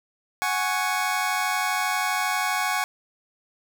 25% pulse chord, F# suspended second, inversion none, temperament just, 740 / 832.5 / 1110 Hz, F#5 / G#5 / C#6, 0 / +4 / +2 cents, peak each -24 dBFS, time 0.42-2.84 s, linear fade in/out 0 ms, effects none

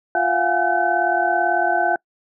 sine tone cluster, 350.6 / 685 / 723 / 824 / 1521 Hz, F4 / F5 / F#5 / G#5 / F#6, +7 / -34 / -40 / -14 / +47 cents, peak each -26 / -21 / -21 / -25 / -22 dBFS, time 0.15-1.96 s, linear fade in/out 2 ms, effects noise-tail reverb RT60 0.1 s tail -26 dB re dry

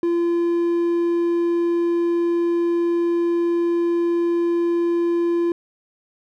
triangle tone, 342.3 Hz, F4, 35 cents flat, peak -15 dBFS, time 0.03-5.52 s, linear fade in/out 2 ms, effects none

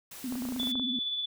white noise, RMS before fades -45 dBFS, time 0.11-0.72 s, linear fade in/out 5 ms
sine tone with vibrato, 250 Hz, B3, 21 cents sharp, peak -32 dBFS, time 0.24-0.99 s, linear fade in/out 2 ms, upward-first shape sine, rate 16 Hz, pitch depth 100 cents each way
clicks, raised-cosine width 1 ms, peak -28 dBFS, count 12, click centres 0.324 / 0.355 / 0.422 / 0.453 / 0.488 / 0.523 / 0.563 / 0.599 / 0.632 / 0.672 / 0.755 / 0.797 s
sine tone with tremolo, 3466 Hz, A7, 27 cents flat, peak -28 dBFS, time 0.59-1.26 s, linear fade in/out 10 ms, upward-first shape triangle, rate 17 Hz, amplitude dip 40%
effects none

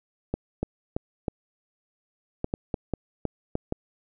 clicks, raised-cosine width 2 ms, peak -13 dBFS, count 11, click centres 0.34 / 0.63 / 0.965 / 1.282 / 2.444 / 2.539 / 2.742 / 2.937 / 3.253 / 3.554 / 3.724 s, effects none

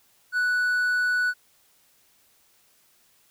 triangle tone, 1480 Hz, F#6, in tune, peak -19 dBFS, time 0.32-1.34 s, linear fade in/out 50 ms, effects white hiss -62 dBFS RMS until 3.3 s

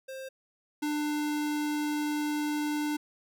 square tone pair in turn, 529 / 298.2 Hz, C5 / D4, +19 / +27 cents, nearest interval minor seventh, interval 992 cents, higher first, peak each -39 / -29 dBFS, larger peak second, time 0.08-0.29 / 0.82-2.97 s, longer second, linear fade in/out 10 ms, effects none

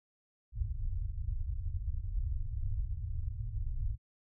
pink low-pass noise, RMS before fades -35 dBFS, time 0.52-3.98 s, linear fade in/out 50 ms, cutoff 110 Hz, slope 48 dB/octave, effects none

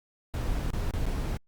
brown noise with dropouts, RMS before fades -29 dBFS, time 0.34-1.37 s, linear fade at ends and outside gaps 0 ms, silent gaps 0.703-0.733 / 0.908-0.938 / 1.055-1.065 s, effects Opus 48 kbps

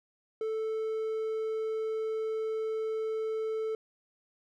triangle tone, 440 Hz, A4, in tune, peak -28 dBFS, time 0.41-3.75 s, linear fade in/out 2 ms, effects none

